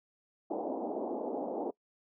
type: band-pass noise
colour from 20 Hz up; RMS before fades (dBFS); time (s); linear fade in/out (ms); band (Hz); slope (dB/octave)
pink; -36; 0.5-1.71; 10; 240 to 840; 48
effects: noise-tail reverb RT60 0.1 s tail -23 dB re dry